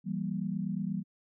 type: chord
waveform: sine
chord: E diminished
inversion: none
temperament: equal with one note detuned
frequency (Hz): 164.81 / 193.41 / 233.1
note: E3 / G3 / Bb3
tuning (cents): 0 / -23 / 0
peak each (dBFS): -36 / -33 / -38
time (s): 0.04-1.04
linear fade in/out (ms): 50
effects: none